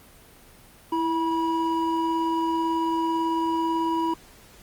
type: tone pair together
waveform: triangle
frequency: 329.6 / 970.7 Hz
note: E4 / B5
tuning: 0 / -30 cents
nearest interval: octave + perfect fifth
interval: 1870 cents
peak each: -23 dBFS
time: 0.92-4.14 s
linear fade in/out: 5 ms
effects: pink hiss -51 dBFS RMS until 4.62 s + Opus 32 kbps